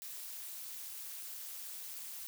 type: noise with amplitude modulation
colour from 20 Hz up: blue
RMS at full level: -42 dBFS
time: 0.02-2.27 s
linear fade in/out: 0 ms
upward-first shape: sine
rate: 261 Hz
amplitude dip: 80%
effects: none